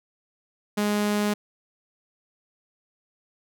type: tone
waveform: sawtooth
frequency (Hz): 207.7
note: G#3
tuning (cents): 0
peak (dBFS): -18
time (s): 0.77-1.34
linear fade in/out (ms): 10
effects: none